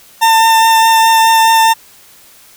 40% pulse tone with vibrato, 900 Hz, A5, 39 cents sharp, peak -5 dBFS, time 0.21-1.74 s, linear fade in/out 20 ms, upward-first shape sine, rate 4.8 Hz, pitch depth 10 cents each way, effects white hiss -42 dBFS RMS until 2.56 s

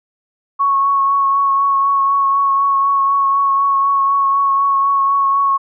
sine tone with vibrato, 1105 Hz, C#6, 6 cents flat, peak -11 dBFS, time 0.59-5.58 s, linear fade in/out 20 ms, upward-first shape triangle, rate 4 Hz, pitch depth 20 cents each way, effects none

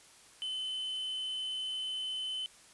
triangle tone, 3043 Hz, F#7, 48 cents sharp, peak -33 dBFS, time 0.42-2.46 s, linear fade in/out 0 ms, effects white hiss -58 dBFS RMS until 2.73 s + resampled to 24000 Hz

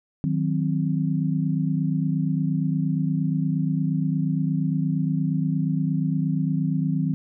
sine chord, C diminished, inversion first, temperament equal with one note detuned, 156.46 / 185 / 261.6 Hz, Eb3 / Gb3 / C4, +10 / 0 / 0 cents, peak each -23 / -26 / -27 dBFS, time 0.24-7.14 s, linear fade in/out 0 ms, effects none

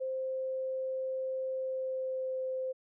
sine tone with pitch glide, 523.3 to 519.4 Hz, C5 to C5, 0 to -13 cents, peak -32 dBFS, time 0-2.73 s, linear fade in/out 20 ms, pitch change -13 cents, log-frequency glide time 1.54-2.42 s, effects none

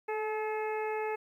harmonic tone with a mistuned harmonic, 429.6 Hz, A4, 41 cents flat, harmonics 1 / 2 / 3 / 4 / 5 / 6, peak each -33 / -36 / -46 / -45 / -44 / -46 dBFS, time 0.08-1.16 s, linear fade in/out 10 ms, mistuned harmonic 1, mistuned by +16 cents, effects 11-bit

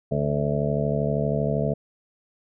harmonic tone, 72.7 Hz, D2, 17 cents flat, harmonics 1 / 2 / 3 / 4 / 6 / 7 / 8 / 9, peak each -37 / -25 / -29 / -37 / -29 / -33 / -31 / -29 dBFS, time 0.11-1.74 s, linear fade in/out 10 ms, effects none

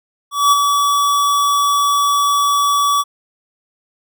square tone with ADSR envelope, 1143 Hz, D6, 47 cents flat, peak -8 dBFS, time 0.31-3.04 s, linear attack 210 ms, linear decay 23 ms, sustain -5 dB, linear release 39 ms, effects none

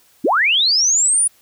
sine linear sweep, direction up, 196 to 9890 Hz, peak -12 dBFS, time 0.24-1.28 s, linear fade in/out 10 ms, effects white hiss -54 dBFS RMS until 1.41 s

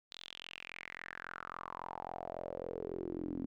sawtooth tone with band-pass filter sweep, 43.65 Hz, F1, in tune, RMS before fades -44 dBFS, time 0.11-3.46 s, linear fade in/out 10 ms, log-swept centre 3900 to 260 Hz, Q 5.4, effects none

